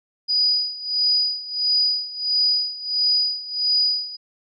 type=tone with tremolo; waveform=sine; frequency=4931 Hz; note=D#8; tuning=16 cents flat; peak=-15 dBFS; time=0.28-4.17 s; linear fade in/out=20 ms; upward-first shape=sine; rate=1.5 Hz; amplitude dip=85%; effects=none